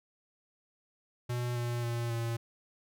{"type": "tone with pitch steps", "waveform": "square", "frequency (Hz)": [121.9, 119.94, 118.02, 116.13], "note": ["B2", "A#2", "A#2", "A#2"], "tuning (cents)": [-22, 50, 22, -6], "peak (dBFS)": -32, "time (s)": [1.29, 2.37], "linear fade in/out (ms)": 10, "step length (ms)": 270, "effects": []}